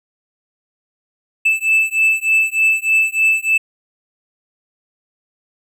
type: beating tone pair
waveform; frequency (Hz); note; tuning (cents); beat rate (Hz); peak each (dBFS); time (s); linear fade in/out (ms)
triangle; 2631 / 2634.3; E7 / E7; -4 / -2; 3.3; -14; 1.45-3.58; 10
effects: none